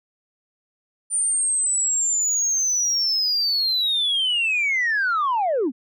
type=linear sweep; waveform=sine; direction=down; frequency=9170 to 220 Hz; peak=-17 dBFS; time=1.1-5.72 s; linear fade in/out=50 ms; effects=tanh soft clip ceiling -16 dBFS